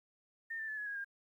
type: tone with pitch steps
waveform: sine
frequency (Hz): 1818 / 1774.4 / 1731.9 / 1690.4 / 1649.9 / 1610.3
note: A#6 / A6 / A6 / G#6 / G#6 / G6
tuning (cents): -44 / +14 / -28 / +30 / -12 / +46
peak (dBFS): -38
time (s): 0.5-1.046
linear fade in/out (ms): 10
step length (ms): 91
effects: 12-bit